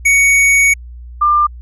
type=tone pair in turn; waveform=square / sine; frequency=2234 / 1194.4 Hz; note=C#7 / D6; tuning=+13 / +29 cents; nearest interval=major seventh; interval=1084 cents; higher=first; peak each=-8 dBFS; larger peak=neither; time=0.05-0.74 / 1.21-1.47 s; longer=first; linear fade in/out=10 ms; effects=added 60 Hz sine -29 dBFS peak until 1.61 s + resampled to 24000 Hz